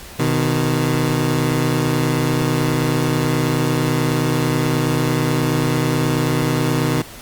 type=tone pair together; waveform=20% pulse; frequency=126.29 / 155.56 Hz; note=B2 / D#3; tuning=+39 / 0 cents; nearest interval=major third; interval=361 cents; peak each=-14 dBFS; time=0.19-7.02 s; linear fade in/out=5 ms; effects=pink hiss -37 dBFS RMS until 7.21 s + Opus 48 kbps